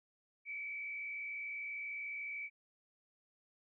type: tone with frequency modulation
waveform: sine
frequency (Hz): 2293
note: D7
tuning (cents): -42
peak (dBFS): -40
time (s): 0.45-2.5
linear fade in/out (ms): 50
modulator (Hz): 59.8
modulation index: 0.88
effects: none